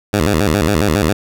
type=tone with vibrato; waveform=10% pulse; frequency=89.4 Hz; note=F2; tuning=41 cents sharp; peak=-4 dBFS; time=0.13-1.13 s; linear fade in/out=5 ms; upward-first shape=square; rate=7.3 Hz; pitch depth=240 cents each way; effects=none